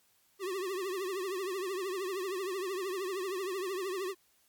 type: tone with vibrato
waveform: square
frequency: 377.7 Hz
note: F#4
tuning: 36 cents sharp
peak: -34 dBFS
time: 0.39-4.15 s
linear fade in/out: 50 ms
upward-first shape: triangle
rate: 13 Hz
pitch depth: 130 cents each way
effects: white hiss -69 dBFS RMS until 4.48 s + MP3 96 kbps